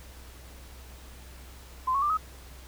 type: tone with pitch steps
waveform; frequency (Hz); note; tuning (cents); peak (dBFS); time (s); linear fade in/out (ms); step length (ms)
sine; 1032 / 1106.1 / 1185.5 / 1270.5; C6 / C#6 / D6 / D#6; -24 / -4 / +16 / +36; -23; 1.87-2.174; 10; 76
effects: added 63 Hz sine -46 dBFS peak until 2.67 s + pink hiss -51 dBFS RMS until 2.67 s